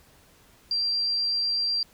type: tone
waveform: sine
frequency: 4727 Hz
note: D8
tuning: 10 cents sharp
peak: -23 dBFS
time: 0.71-1.83 s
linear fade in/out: 2 ms
effects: pink hiss -57 dBFS RMS until 1.93 s